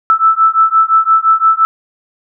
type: beating tone pair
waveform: sine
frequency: 1315 / 1320.8 Hz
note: E6 / E6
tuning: -5 / +3 cents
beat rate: 5.8 Hz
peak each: -10 dBFS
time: 0.1-1.65 s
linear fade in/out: 0 ms
effects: none